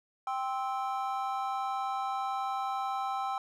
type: chord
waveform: triangle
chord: C major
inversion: second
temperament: just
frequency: 784.9 / 1046.5 / 1308.1 Hz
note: G5 / C6 / E6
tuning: +2 / 0 / -14 cents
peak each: -31 / -36 / -35 dBFS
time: 0.27-3.38 s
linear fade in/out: 2 ms
effects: none